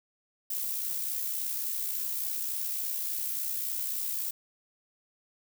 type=noise with amplitude modulation; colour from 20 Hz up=violet; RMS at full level=-31 dBFS; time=0.5-4.31 s; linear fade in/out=5 ms; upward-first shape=sine; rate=63.5 Hz; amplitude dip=40%; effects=none